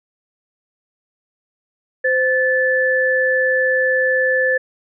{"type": "tone pair together", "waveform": "sine", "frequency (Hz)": [516.8, 1744], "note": ["C5", "A6"], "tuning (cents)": [-21, -16], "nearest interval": "octave + major sixth", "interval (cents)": 2105, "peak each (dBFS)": [-17, -16], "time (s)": [2.04, 4.58], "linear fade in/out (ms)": 10, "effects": []}